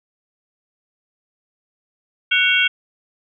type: tone cluster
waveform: sine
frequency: 1483 / 2230 / 2746 / 3245 Hz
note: F#6 / C#7 / F7 / G#7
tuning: +4 / +10 / -30 / -41 cents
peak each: -19 dBFS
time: 2.31-2.68 s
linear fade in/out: 10 ms
effects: none